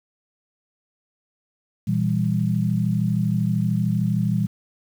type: chord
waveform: sine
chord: E diminished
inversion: second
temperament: just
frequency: 118.67 / 164.81 / 197.78 Hz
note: Bb2 / E3 / G3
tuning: +31 / 0 / +16 cents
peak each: -23 / -23 / -23 dBFS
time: 1.87-4.47 s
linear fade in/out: 10 ms
effects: 8-bit